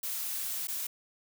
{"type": "noise with dropouts", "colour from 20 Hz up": "blue", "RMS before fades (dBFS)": -35, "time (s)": [0.03, 0.87], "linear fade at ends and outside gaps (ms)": 5, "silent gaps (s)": [0.672, 0.682], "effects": []}